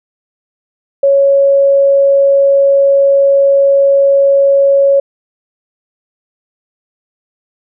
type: tone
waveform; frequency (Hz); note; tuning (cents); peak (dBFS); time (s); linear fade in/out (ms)
sine; 554.4; C#5; 0; -5; 1.03-5; 5
effects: none